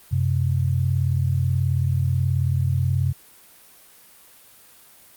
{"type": "tone pair together", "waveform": "sine", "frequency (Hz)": [92.5, 131.03], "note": ["F#2", "C3"], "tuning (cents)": [0, 3], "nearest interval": "tritone", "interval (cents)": 603, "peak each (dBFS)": -21, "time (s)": [0.11, 3.13], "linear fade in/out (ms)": 20, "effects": ["white hiss -50 dBFS RMS until 5.16 s", "Opus 32 kbps"]}